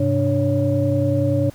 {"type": "tone cluster", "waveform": "sine", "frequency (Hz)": [100.7, 131, 293.2, 556], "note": ["G2", "C3", "D4", "C#5"], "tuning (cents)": [47, 2, -3, 5], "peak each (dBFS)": -21, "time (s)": [0, 1.5], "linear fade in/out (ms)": 5, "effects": ["tanh soft clip ceiling -6 dBFS", "pink hiss -48 dBFS RMS until 1.54 s"]}